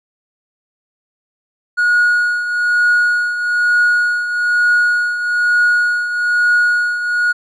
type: tone with tremolo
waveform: triangle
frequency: 1448 Hz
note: F#6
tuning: 38 cents flat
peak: -6 dBFS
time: 1.77-7.33 s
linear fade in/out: 20 ms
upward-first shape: triangle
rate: 1.1 Hz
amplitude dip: 70%
effects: tanh soft clip ceiling -4 dBFS + resampled to 24000 Hz